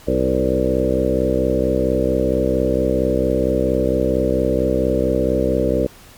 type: harmonic tone with a mistuned harmonic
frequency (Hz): 64.4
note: C2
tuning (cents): -27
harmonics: 1 / 2 / 3 / 4 / 5 / 6 / 7 / 8 / 9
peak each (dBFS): -24 / -27 / -25 / -24 / -23 / -26 / -22 / -22 / -23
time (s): 0.07-5.87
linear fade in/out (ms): 10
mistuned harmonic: 7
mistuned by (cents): +27
effects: pink hiss -44 dBFS RMS until 6.17 s + MP3 96 kbps